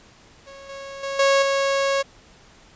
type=tone with level steps; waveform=sawtooth; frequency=550 Hz; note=C#5; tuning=14 cents flat; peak=-36 / -30 / -22 / -11 / -15 dBFS; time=0.46-2.03 s; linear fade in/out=20 ms; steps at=0.69 / 1.03 / 1.19 / 1.42 s; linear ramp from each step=5 ms; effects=pink hiss -51 dBFS RMS until 2.75 s + resampled to 16000 Hz